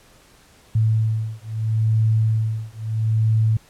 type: beating tone pair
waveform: sine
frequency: 110 / 110.76 Hz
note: A2 / A2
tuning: 0 / +12 cents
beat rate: 0.76 Hz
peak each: -20 dBFS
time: 0.75-3.57 s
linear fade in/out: 5 ms
effects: pink hiss -52 dBFS RMS until 3.69 s + low-pass 12000 Hz 12 dB/octave